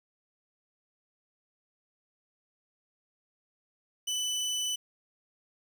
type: tone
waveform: 25% pulse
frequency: 2992 Hz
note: F#7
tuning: 19 cents sharp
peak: -26 dBFS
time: 4.07-4.76 s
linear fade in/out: 10 ms
effects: 10-bit